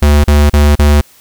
square tone bursts, 73.42 Hz, D2, in tune, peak -5 dBFS, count 4, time 0.02-1.011 s, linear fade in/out 5 ms, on 220 ms, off 37 ms, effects white hiss -44 dBFS RMS until 1.2 s

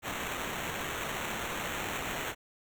white noise with sample-and-hold, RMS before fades -36 dBFS, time 0.02-2.35 s, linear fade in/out 50 ms, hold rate 4900 Hz, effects none

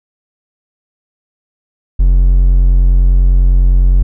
triangle tone, 44.94 Hz, F#1, 50 cents flat, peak -3 dBFS, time 1.99-4.03 s, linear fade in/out 10 ms, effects none

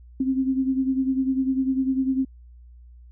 sine beating tone pair, 262.7 / 272.7 Hz, C4 / C#4, +7 / -28 cents, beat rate 10 Hz, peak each -21 / -27 dBFS, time 0.2-2.25 s, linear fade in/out 5 ms, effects added 60 Hz sine -44 dBFS peak until 3.11 s

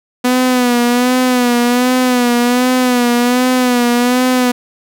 sawtooth tone with vibrato, 247.1 Hz, B3, 1 cent sharp, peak -6 dBFS, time 0.24-4.52 s, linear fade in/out 10 ms, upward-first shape sine, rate 1.3 Hz, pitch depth 52 cents each way, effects none

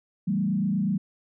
sine tone with frequency modulation, 196 Hz, G3, in tune, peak -22 dBFS, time 0.27-0.98 s, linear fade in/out 10 ms, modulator 28.2 Hz, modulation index 1.1, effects none

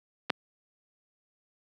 clicks, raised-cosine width 0.3 ms, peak -21 / -7 dBFS, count 2, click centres 0.298 / 0.302 s, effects high-pass 200 Hz 12 dB/octave

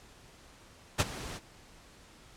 pink noise with ADSR envelope, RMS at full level -23 dBFS, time 0.98-1.4 s, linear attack 23 ms, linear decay 31 ms, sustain -18 dB, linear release 40 ms, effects pink hiss -56 dBFS RMS until 2.36 s + low-pass 9000 Hz 12 dB/octave

